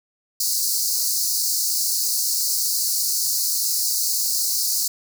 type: high-pass noise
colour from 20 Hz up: pink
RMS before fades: -22 dBFS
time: 0.4-4.88 s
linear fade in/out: 5 ms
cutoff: 4300 Hz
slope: 96 dB/octave
effects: none